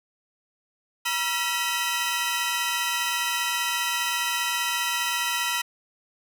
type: tone cluster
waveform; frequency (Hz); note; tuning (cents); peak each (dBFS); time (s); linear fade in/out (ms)
sawtooth; 961 / 1358 / 1937 / 2543 / 3071; B5 / F6 / B6 / D#7 / G7; -48 / -49 / -34 / +37 / -36; -27 / -28 / -27 / -28 / -28; 1.05-5.62; 10
effects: none